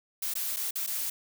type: noise with dropouts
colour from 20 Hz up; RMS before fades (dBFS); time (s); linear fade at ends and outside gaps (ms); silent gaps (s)
blue; -32; 0.22-1.1; 5; 0.339-0.353 / 0.563-0.567 / 0.709-0.755 / 0.865-0.873
effects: none